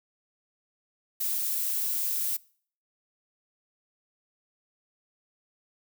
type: noise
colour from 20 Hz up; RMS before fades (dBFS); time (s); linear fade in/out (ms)
violet; -29; 1.2-2.37; 10
effects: noise-tail reverb RT60 0.5 s tail -23 dB re dry